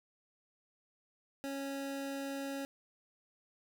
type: tone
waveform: 25% pulse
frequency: 275.6 Hz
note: C#4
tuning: 10 cents flat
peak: -34 dBFS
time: 1.44-2.65 s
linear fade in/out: 0 ms
effects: none